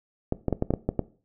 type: clicks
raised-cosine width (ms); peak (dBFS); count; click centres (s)
2; -10; 8; 0.324 / 0.483 / 0.527 / 0.624 / 0.706 / 0.738 / 0.89 / 0.993
effects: noise-tail reverb RT60 0.4 s tail -18 dB re dry